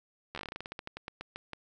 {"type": "slowing click train", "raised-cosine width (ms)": 0.3, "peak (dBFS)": -23, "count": 20, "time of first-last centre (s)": [0.35, 1.533], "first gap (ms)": 12, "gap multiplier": 1.16, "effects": []}